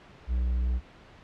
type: tone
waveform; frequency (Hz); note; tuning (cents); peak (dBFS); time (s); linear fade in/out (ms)
triangle; 61.4; B1; -9; -22; 0.27-0.81; 50
effects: pink hiss -52 dBFS RMS until 1.23 s + low-pass 3000 Hz 12 dB/octave